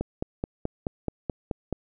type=click train; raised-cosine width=2 ms; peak=-14 dBFS; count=9; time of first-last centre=0.01-1.727 s; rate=4.66 Hz; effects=none